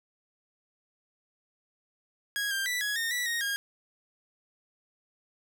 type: tone with pitch steps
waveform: sawtooth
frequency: 1651 / 1586 / 1972 / 1673 / 1835 / 1956 / 1866 / 1626 Hz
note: G#6 / G6 / B6 / G#6 / A#6 / B6 / A#6 / G#6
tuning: -11 / +20 / -3 / +12 / -28 / -17 / +1 / -37 cents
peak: -25 dBFS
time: 2.36-3.56 s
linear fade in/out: 0 ms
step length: 150 ms
effects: 10-bit